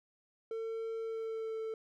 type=tone with pitch glide; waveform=triangle; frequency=449.9 to 443.4 Hz; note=A4 to A4; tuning=+39 to +13 cents; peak=-34 dBFS; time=0.51-1.74 s; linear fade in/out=2 ms; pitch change=-26 cents; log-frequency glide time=1.06-1.58 s; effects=none